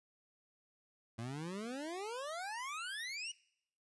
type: exponential sweep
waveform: 25% pulse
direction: up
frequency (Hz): 110.3 to 2956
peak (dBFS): -37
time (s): 1.18-3.32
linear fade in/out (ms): 10
effects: noise-tail reverb RT60 0.7 s tail -22 dB re dry + resampled to 24000 Hz